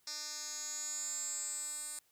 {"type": "tone with band-pass filter sweep", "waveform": "10% pulse", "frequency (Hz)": 300, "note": "D4", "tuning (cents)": 37, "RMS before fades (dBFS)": -41, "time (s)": [0.07, 1.99], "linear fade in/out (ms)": 2, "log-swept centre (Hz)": [5700, 8800], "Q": 9.3, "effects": ["white hiss -72 dBFS RMS until 2.11 s"]}